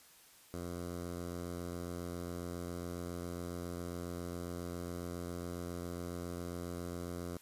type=tone with notch filter; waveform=10% pulse; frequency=87.31 Hz; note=F2; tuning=in tune; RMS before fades=-42 dBFS; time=0.54-7.37 s; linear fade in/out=0 ms; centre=2600 Hz; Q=0.76; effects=white hiss -61 dBFS RMS until 7.41 s + resampled to 32000 Hz